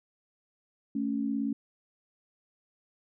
sine tone pair together, 220.1 / 277.7 Hz, A3 / C#4, +1 / +3 cents, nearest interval major third, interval 402 cents, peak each -31 / -30 dBFS, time 0.95-1.53 s, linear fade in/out 5 ms, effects none

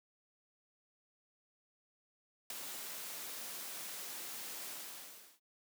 white noise with ADSR envelope, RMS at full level -38 dBFS, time 2.5-5.4 s, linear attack 4 ms, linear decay 6 ms, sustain -7 dB, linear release 710 ms, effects high-pass 200 Hz 12 dB/octave

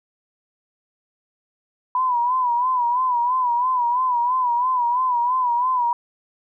sine tone with vibrato, 987.8 Hz, B5, in tune, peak -17 dBFS, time 1.95-5.93 s, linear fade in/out 2 ms, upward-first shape sine, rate 3 Hz, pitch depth 78 cents each way, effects none

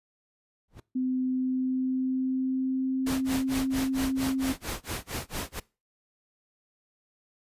brown noise with exponential growth, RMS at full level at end -36 dBFS, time 0.68-0.8 s, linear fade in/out 5 ms, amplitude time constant 24 ms
sine tone with pitch glide, 256.8 to 264.9 Hz, C4 to C4, -32 to +22 cents, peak -25 dBFS, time 0.95-4.53 s, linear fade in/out 10 ms, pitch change +54 cents, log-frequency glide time 1.19-3.68 s
pink noise with tremolo, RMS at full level -32 dBFS, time 3.06-5.6 s, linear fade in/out 10 ms, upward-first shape sine, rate 4.4 Hz, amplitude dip 100%
effects noise-tail reverb RT60 0.3 s tail -22 dB re dry + resampled to 32000 Hz

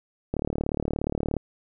click train, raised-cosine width 2 ms, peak -13 dBFS, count 39, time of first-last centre 0.34-1.367 s, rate 37 Hz, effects none

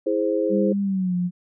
sine chord, E augmented, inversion none, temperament equal with one note detuned, 327.4 / 415.3 / 523.3 Hz, E4 / G#4 / B#4, -12 / 0 / 0 cents, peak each -24 / -24 / -23 dBFS, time 0.06-0.73 s, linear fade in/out 10 ms
sine tone with pitch glide, 200 to 178.18 Hz, G3 to F3, +35 to +35 cents, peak -20 dBFS, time 0.49-1.31 s, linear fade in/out 50 ms, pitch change -200 cents, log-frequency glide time 0.82-1.15 s
effects none

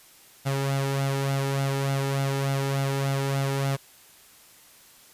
sawtooth tone with flanger, 137.2 Hz, C#3, 17 cents flat, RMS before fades -26 dBFS, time 0.45-3.77 s, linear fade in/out 20 ms, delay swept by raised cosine 1.4 to 2.31 ms, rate 3.4 Hz, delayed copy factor +0.6, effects white hiss -53 dBFS RMS until 5.13 s + resampled to 32000 Hz

